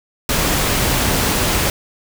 pink noise, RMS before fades -17 dBFS, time 0.29-1.7 s, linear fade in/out 2 ms, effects none

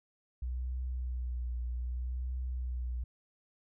sine tone with vibrato, 61.74 Hz, B1, in tune, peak -33 dBFS, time 0.42-3.04 s, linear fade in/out 5 ms, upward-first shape triangle, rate 0.64 Hz, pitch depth 45 cents each way, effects none

